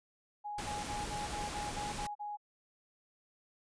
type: tone bursts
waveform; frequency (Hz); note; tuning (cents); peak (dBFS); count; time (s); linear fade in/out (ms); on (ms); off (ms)
sine; 830.6; G#5; 0; -38; 9; 0.44-2.372; 20; 180; 39
type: noise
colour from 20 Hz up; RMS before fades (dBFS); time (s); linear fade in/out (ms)
pink; -41; 0.58-2.07; 5
effects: resampled to 22050 Hz